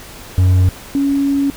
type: tone pair in turn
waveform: triangle / sine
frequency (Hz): 92.1 / 279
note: F#2 / C#4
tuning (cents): -7 / +11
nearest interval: octave + perfect fifth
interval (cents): 1918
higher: second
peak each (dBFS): -6 / -12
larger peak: first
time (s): 0.38-0.69 / 0.95-1.5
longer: second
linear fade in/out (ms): 0
effects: pink hiss -35 dBFS RMS until 1.56 s